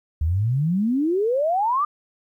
sine exponential sweep, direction up, 73.42 to 1229 Hz, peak -18 dBFS, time 0.21-1.85 s, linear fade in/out 5 ms, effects 10-bit

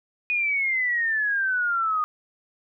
sine exponential sweep, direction down, 2485 to 1227 Hz, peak -21 dBFS, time 0.3-2.04 s, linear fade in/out 0 ms, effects none

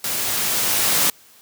white noise with level ramp, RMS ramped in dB -24 to -17 dBFS, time 0.04-1.1 s, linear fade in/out 2 ms, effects white hiss -50 dBFS RMS until 1.41 s + high-pass 80 Hz 12 dB/octave

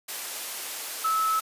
sine tone in noise, 1301 Hz, E6, 23 cents flat, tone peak -22 dBFS, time 1.04-1.4 s, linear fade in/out 10 ms, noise white, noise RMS -34 dBFS, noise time 0.08-1.41 s, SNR +9 dB, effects high-pass 400 Hz 12 dB/octave + resampled to 32000 Hz

